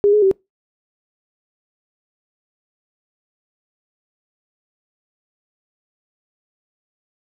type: tone with pitch steps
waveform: sine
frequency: 407.6 / 421.1 / 385.2 Hz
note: G#4 / G#4 / G4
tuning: -32 / +24 / -30 cents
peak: -10 dBFS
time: 0.04-0.313 s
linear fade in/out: 0 ms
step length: 91 ms
effects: noise-tail reverb RT60 0.2 s tail -25 dB re dry